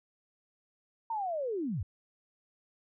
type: linear sweep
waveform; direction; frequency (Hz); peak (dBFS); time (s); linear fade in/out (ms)
sine; down; 932.3 to 70.6; -31; 1.1-1.83; 5
effects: none